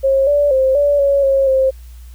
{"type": "tone with pitch steps", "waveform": "sine", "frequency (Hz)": [540, 579, 527, 576, 559, 543, 529], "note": ["C#5", "D5", "C5", "D5", "C#5", "C#5", "C5"], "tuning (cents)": [-45, -25, 12, -34, 14, -36, 19], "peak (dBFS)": -10, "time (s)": [0.03, 1.71], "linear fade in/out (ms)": 20, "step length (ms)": 240, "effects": ["added 60 Hz sine -33 dBFS peak until 2.14 s", "white hiss -51 dBFS RMS until 2.14 s"]}